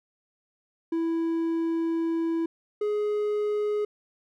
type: tone pair in turn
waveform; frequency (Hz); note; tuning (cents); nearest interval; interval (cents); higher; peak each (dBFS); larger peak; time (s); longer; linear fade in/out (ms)
triangle; 330 / 418.5; E4 / G#4; +2 / +13; major third; 411; second; -22; neither; 0.92-2.46 / 2.81-3.85; first; 5
effects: none